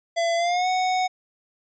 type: tone with pitch glide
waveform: square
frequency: 675 to 740.4 Hz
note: E5 to F#5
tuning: +41 to +1 cents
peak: -21 dBFS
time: 0.16-1.08 s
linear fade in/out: 20 ms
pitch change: +160 cents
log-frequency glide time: 0.36-0.68 s
effects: resampled to 16000 Hz